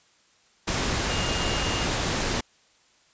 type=tone in noise; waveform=sine; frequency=2831 Hz; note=F7; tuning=23 cents sharp; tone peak=-33 dBFS; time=1.09-1.85 s; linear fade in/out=10 ms; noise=pink; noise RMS=-26 dBFS; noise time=0.67-2.41 s; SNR=-10 dB; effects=white hiss -61 dBFS RMS until 3.13 s + resampled to 16000 Hz